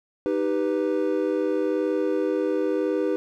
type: chord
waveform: triangle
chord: Eb augmented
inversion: none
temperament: equal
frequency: 311.1 / 392 / 493.9 Hz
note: Eb4 / G4 / B4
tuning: 0 / 0 / 0 cents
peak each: -24 dBFS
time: 0.26-3.16 s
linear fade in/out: 0 ms
effects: none